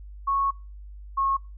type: tone pair in turn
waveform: sine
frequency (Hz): 1103 / 1089.7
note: C#6 / C#6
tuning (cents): -9 / -30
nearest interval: unison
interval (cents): 21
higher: first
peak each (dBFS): -21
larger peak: neither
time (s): 0.27-0.51 / 1.17-1.37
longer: first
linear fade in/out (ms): 10
effects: noise-tail reverb RT60 0.3 s tail -23 dB re dry + added 50 Hz sine -39 dBFS peak until 1.57 s